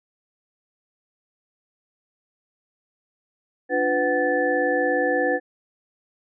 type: tone cluster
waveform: sine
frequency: 293.6 / 350.6 / 501 / 748 / 1746 Hz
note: D4 / F4 / B4 / F#5 / A6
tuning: 0 / +7 / +25 / +19 / -14 cents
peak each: -27 / -29 / -22 / -27 / -25 dBFS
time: 3.69-5.4 s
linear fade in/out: 50 ms
effects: none